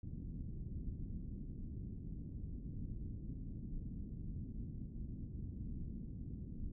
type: low-pass noise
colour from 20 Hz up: pink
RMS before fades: -45 dBFS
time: 0.03-6.72 s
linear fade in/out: 5 ms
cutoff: 250 Hz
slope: 24 dB/octave
effects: none